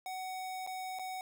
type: tone with dropouts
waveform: square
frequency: 748 Hz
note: F#5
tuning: 19 cents sharp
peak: -39 dBFS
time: 0.06-1.21 s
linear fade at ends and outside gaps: 1 ms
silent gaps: 0.665-0.673 / 0.988-0.994 s
effects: none